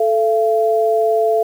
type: tone pair together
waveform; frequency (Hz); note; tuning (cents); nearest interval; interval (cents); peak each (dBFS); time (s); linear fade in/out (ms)
sine; 438.6 / 679; A4 / F5; -6 / -49; minor sixth; 757; -15; 0-1.43; 5
effects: 7-bit